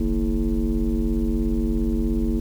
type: tone with frequency modulation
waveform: sine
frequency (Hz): 135.2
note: C#3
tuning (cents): -43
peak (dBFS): -18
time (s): 0-2.4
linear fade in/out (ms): 5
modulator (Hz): 95.8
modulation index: 2.2
effects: tanh soft clip ceiling -14 dBFS + 8-bit